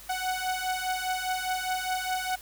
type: beating tone pair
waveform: sawtooth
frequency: 740 / 744.9 Hz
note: F#5 / F#5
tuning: 0 / +11 cents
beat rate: 4.9 Hz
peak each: -28 / -27 dBFS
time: 0.09-2.36 s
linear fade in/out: 10 ms
effects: added 50 Hz sine -53 dBFS peak until 2.41 s + white hiss -48 dBFS RMS until 2.41 s

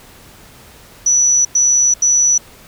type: tone bursts at uneven times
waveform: sine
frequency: 5920 Hz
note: F#8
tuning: in tune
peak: -9 dBFS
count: 3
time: 1.06-1.45 / 1.55-1.94 / 2.02-2.38 s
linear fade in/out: 5 ms
effects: pink hiss -42 dBFS RMS until 2.67 s

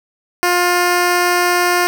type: tone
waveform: 10% pulse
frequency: 354.2 Hz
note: F4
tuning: 24 cents sharp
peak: -4 dBFS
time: 0.43-1.87 s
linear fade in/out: 0 ms
effects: none

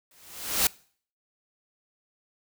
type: noise with exponential growth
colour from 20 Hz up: white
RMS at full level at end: -20 dBFS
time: 0.11-0.67 s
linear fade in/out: 2 ms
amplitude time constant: 120 ms
effects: noise-tail reverb RT60 0.5 s tail -23 dB re dry

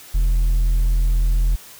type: tone with hard clipping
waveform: sine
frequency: 41.9 Hz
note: E1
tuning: 29 cents sharp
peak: -15 dBFS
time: 0.14-1.56 s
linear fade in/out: 10 ms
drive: 3 dB
effects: white hiss -42 dBFS RMS until 1.79 s

